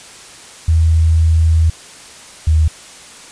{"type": "tone pair in turn", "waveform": "sine", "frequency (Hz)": [81, 78.69], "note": ["E2", "D#2"], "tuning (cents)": [-30, 20], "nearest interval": "minor second", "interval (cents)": 50, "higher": "first", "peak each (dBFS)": -8, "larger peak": "neither", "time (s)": [[0.68, 1.7], [2.47, 2.68]], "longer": "first", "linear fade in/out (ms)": 5, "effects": ["white hiss -37 dBFS RMS until 3.31 s", "resampled to 22050 Hz"]}